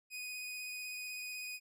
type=tone with vibrato; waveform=sawtooth; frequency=2489 Hz; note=D#7; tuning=in tune; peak=-38 dBFS; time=0.1-1.6 s; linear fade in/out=50 ms; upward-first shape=square; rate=16 Hz; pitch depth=10 cents each way; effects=none